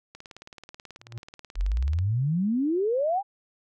click train, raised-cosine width 0.2 ms, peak -26 dBFS, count 35, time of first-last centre 0.15-1.988 s, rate 18.5 Hz
triangle tone with exponential growth, 116.54 Hz, A#2, in tune, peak -29 dBFS, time 0.99-1.18 s, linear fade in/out 0 ms, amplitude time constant 40 ms
sine exponential sweep, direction up, 39.5 to 830 Hz, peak -22 dBFS, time 1.55-3.23 s, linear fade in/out 50 ms
effects none

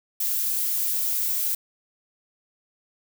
violet noise, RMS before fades -25 dBFS, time 0.2-1.55 s, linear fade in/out 5 ms, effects none

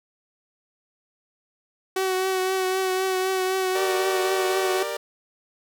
sawtooth tone with vibrato, 376 Hz, F#4, 28 cents sharp, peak -18 dBFS, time 1.96-4.83 s, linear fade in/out 5 ms, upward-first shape triangle, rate 3.9 Hz, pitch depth 27 cents each way
sawtooth chord, G minor, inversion none, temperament equal with one note detuned, 392 / 466.2 / 591.4 Hz, G4 / Bb4 / D5, 0 / 0 / +12 cents, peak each -31 / -28 / -26 dBFS, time 3.75-4.97 s, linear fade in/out 5 ms
effects none

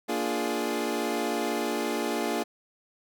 25% pulse chord, Bb dominant seventh, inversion none, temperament equal, 233.1 / 293.7 / 349.2 / 415.3 Hz, Bb3 / D4 / F4 / Ab4, 0 / 0 / 0 / 0 cents, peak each -29 dBFS, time 0.08-2.44 s, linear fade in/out 20 ms, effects none

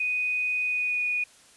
sine tone with pitch glide, 2489 to 2465 Hz, D#7 to D#7, 0 to -17 cents, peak -24 dBFS, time 0-1.24 s, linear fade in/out 5 ms, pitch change -17 cents, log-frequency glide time 0.65-1.02 s, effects white hiss -55 dBFS RMS until 1.56 s + resampled to 24000 Hz

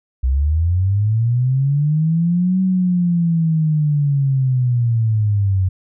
sine linear two-way sweep, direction up then down, 61.74 to 189 to 91.9 Hz, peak -13 dBFS, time 0.23-5.69 s, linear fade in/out 10 ms, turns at 2.61 s, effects none

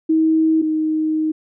sine tone pair in turn, 318.7 / 312.5 Hz, D#4 / D#4, +42 / +8 cents, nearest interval unison, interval 34 cents, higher first, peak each -12 / -16 dBFS, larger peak first, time 0.09-0.62 / 0.62-1.32 s, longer second, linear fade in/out 10 ms, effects none

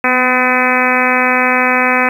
harmonic tone with a mistuned harmonic, 253.2 Hz, B3, 43 cents sharp, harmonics 1 / 2 / 3 / 4 / 5 / 6 / 7 / 8 / 9 / 10, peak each -19 / -19 / -19 / -19 / -19 / -19 / -19 / -19 / -19 / -19 dBFS, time 0.04-2.09 s, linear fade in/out 2 ms, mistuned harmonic 1, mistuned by -26 cents, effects 7-bit

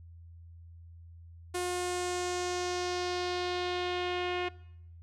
sawtooth tone with low-pass filter sweep, 358.1 Hz, F4, 43 cents sharp, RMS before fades -33 dBFS, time 1.54-4.49 s, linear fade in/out 10 ms, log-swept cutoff 10000 to 2700 Hz, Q 2.2, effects noise-tail reverb RT60 0.8 s tail -22 dB re dry + added 84 Hz sine -48 dBFS peak until 5.02 s

